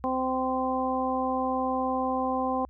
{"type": "harmonic tone", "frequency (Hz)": 259.1, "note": "C4", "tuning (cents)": -17, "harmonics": [1, 2, 3, 4], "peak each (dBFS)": [-30, -31, -30, -31], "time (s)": [0.04, 2.65], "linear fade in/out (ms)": 0, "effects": ["added 65 Hz sine -48 dBFS peak until 2.69 s"]}